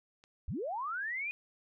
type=click; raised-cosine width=0.2 ms; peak=-40 dBFS; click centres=0.239 s
type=linear sweep; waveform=sine; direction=up; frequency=43.92 to 2489 Hz; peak=-34 dBFS; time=0.48-1.31 s; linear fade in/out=0 ms
effects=none